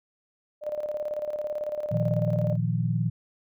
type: tone with tremolo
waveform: sine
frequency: 600 Hz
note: D5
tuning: 37 cents sharp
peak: -26 dBFS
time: 0.61-2.57 s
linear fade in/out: 50 ms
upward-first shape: square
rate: 18 Hz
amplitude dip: 60%
type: chord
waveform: sine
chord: Bb suspended fourth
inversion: none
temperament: equal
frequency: 116.54 / 155.56 / 174.61 Hz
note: Bb2 / Eb3 / F3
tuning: 0 / 0 / 0 cents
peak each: -26 / -28 / -29 dBFS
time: 1.91-3.1 s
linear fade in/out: 10 ms
effects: none